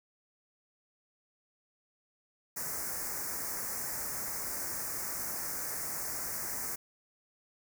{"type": "band-stop noise", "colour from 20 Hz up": "white", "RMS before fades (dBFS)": -37, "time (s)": [2.56, 6.76], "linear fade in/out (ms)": 10, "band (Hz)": [2100, 5200], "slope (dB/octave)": 48, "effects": []}